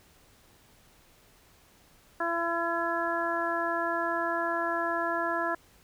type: harmonic tone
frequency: 337.6 Hz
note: E4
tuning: 41 cents sharp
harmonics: 1 / 2 / 3 / 4 / 5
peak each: -35 / -32 / -33 / -34 / -33 dBFS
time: 2.2-5.55 s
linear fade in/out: 5 ms
effects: pink hiss -60 dBFS RMS until 5.83 s